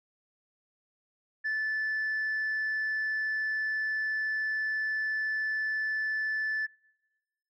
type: tone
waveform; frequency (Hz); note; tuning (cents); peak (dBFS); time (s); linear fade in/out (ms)
sine; 1747; A6; -13; -26; 1.44-6.67; 20
effects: noise-tail reverb RT60 1.0 s tail -24 dB re dry + tanh soft clip ceiling -26 dBFS